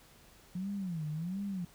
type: tone with vibrato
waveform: sine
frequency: 174.61 Hz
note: F3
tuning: in tune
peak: -34 dBFS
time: 0.55-1.65 s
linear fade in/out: 5 ms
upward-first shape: sine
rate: 1.4 Hz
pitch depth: 250 cents each way
effects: pink hiss -60 dBFS RMS until 1.74 s